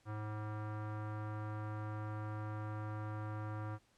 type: tone with low-pass filter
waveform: square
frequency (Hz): 106.7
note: G#2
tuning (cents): +47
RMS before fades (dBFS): -42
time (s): 0.05-3.79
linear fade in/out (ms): 50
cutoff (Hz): 1300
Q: 2.5
effects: pink hiss -72 dBFS RMS until 3.97 s + low-pass 9000 Hz 12 dB/octave